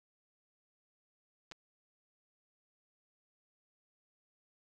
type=clicks; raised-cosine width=0.2 ms; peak=-30 dBFS; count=2; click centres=1.514 / 1.52 s; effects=none